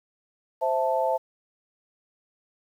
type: chord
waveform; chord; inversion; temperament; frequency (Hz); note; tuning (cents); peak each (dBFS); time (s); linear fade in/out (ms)
sine; A minor; first; equal; 523.3 / 659.3 / 880; C5 / E5 / A5; 0 / 0 / 0; -26; 0.61-1.18; 20
effects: 9-bit